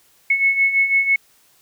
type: beating tone pair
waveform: sine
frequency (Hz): 2193 / 2199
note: C#7 / C#7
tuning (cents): -19 / -14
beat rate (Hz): 6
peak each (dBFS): -21 / -15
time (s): 0.3-1.16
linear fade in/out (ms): 5
effects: white hiss -56 dBFS RMS until 1.61 s